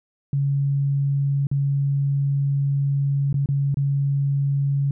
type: tone with dropouts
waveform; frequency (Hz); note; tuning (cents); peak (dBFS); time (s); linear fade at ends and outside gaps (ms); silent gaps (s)
sine; 139.8; C#3; +15; -18; 0.33-4.91; 2; 1.47-1.514 / 3.328-3.342 / 3.459-3.488 / 3.744-3.77
effects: none

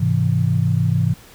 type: chord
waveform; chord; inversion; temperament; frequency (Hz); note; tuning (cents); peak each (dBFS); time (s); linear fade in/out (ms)
sine; Ab augmented; none; equal with one note detuned; 103.83 / 130.81 / 164.34; Ab2 / C3 / E3; 0 / 0 / -5; -19; 0-1.14; 10
effects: pink hiss -45 dBFS RMS until 1.34 s

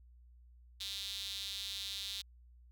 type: tone with high-pass filter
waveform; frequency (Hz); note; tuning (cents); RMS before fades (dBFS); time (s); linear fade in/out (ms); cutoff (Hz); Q
sawtooth; 198; G3; +18; -42; 0.8-2.22; 10; 3700; 5.3
effects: added 60 Hz sine -57 dBFS peak until 2.71 s

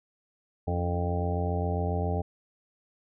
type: harmonic tone with a mistuned harmonic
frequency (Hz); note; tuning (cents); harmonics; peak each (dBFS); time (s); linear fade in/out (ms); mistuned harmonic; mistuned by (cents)
87.31; F2; 0; 1 / 2 / 3 / 4 / 5 / 6 / 7 / 8 / 9; -28 / -34 / -39 / -43 / -35 / -46 / -37 / -41 / -36; 0.67-2.22; 10; 3; +76
effects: none

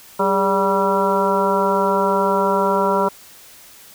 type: harmonic tone with a mistuned harmonic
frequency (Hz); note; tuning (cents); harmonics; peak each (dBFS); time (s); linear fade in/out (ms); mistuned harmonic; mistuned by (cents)
194; G3; -18; 1 / 2 / 3 / 4 / 5 / 6 / 7; -24 / -21 / -21 / -29 / -19 / -29 / -24; 0.19-3.09; 10; 2; +70
effects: white hiss -44 dBFS RMS until 3.94 s

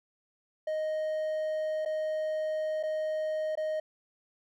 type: tone with dropouts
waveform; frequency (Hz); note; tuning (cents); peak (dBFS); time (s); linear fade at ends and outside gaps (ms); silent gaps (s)
triangle; 622.3; D#5; 0; -27; 0.67-3.8; 5; 1.851-1.858 / 2.829-2.834 / 3.554-3.573
effects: none

